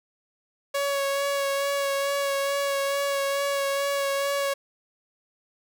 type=tone with vibrato; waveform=sawtooth; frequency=558 Hz; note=C#5; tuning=11 cents sharp; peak=-20 dBFS; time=0.74-4.54 s; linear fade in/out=10 ms; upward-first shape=sine; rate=2.3 Hz; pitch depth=16 cents each way; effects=none